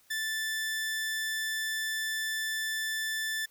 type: tone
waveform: sawtooth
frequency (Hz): 1760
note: A6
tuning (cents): 0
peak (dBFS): -27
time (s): 0.1-3.46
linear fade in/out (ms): 10
effects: white hiss -64 dBFS RMS until 3.5 s